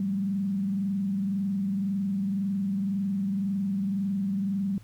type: tone with frequency modulation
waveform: sine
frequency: 196 Hz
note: G3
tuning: in tune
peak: -25 dBFS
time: 0-4.78 s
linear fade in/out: 2 ms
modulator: 21.9 Hz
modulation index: 0.49
effects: added 108 Hz sine -47 dBFS peak until 4.83 s + pink hiss -60 dBFS RMS until 4.83 s